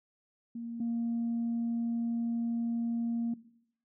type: tone pair in turn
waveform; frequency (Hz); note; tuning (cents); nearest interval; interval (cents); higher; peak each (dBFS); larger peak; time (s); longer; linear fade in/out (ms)
sine; 233.1 / 233.1; A#3 / A#3; 0 / 0; unison; 0; neither; -36 / -28; second; 0.55-0.8 / 0.8-3.34; second; 5
effects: noise-tail reverb RT60 0.7 s tail -18 dB re dry + tanh soft clip ceiling -26 dBFS